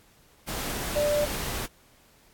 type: tone in noise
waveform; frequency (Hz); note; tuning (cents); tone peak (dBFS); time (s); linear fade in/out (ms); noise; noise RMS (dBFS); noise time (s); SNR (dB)
sine; 590; D5; +8; -22; 0.95-1.26; 20; pink; -32; 0.47-1.67; +7
effects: pink hiss -59 dBFS RMS until 2.33 s + AAC 64 kbps